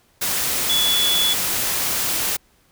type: tone in noise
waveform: sine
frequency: 3418 Hz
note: G#7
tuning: 49 cents sharp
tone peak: -17 dBFS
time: 0.69-1.34 s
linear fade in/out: 10 ms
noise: white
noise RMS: -22 dBFS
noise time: 0.21-2.37 s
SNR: +2 dB
effects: pink hiss -59 dBFS RMS until 2.71 s